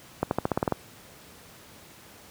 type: accelerating click train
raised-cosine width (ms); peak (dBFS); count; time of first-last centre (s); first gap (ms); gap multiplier
1; -9; 9; 0.23-0.723; 81; 0.92
effects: pink hiss -50 dBFS RMS until 2.3 s + high-pass 80 Hz 12 dB/octave